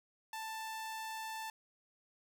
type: tone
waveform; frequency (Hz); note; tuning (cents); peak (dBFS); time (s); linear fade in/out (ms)
sawtooth; 884; A5; +8; -37; 0.33-1.5; 2
effects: none